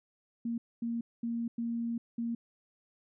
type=tone bursts at uneven times; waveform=sine; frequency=233.1 Hz; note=A#3; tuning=in tune; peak=-31 dBFS; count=5; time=0.45-0.58 / 0.82-1.01 / 1.23-1.48 / 1.58-1.98 / 2.18-2.35 s; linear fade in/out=5 ms; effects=none